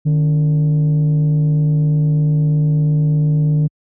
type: tone with frequency modulation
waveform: sine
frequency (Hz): 151.4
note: D#3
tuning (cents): -47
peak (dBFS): -9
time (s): 0.05-3.68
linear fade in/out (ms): 20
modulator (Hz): 123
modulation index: 0.29
effects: tanh soft clip ceiling -10 dBFS + high-pass 60 Hz 12 dB/octave